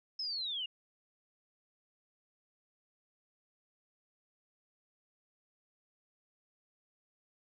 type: linear sweep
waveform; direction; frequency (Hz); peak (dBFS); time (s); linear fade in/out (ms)
sine; down; 5274 to 2794; -35; 0.19-0.66; 5
effects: none